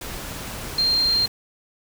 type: tone in noise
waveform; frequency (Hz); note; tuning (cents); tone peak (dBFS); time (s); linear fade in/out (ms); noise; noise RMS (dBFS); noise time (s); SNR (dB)
sine; 4186; C8; 0; -17; 0.78-1.26; 5; pink; -33; 0.01-1.28; +13
effects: none